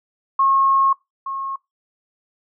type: tone pair in turn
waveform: sine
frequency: 1085 / 1085 Hz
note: C#6 / C#6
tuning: -37 / -37 cents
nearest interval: unison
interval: 0 cents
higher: neither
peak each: -13 / -24 dBFS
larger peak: first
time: 0.39-0.93 / 1.26-1.56 s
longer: first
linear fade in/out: 5 ms
effects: noise-tail reverb RT60 0.2 s tail -22 dB re dry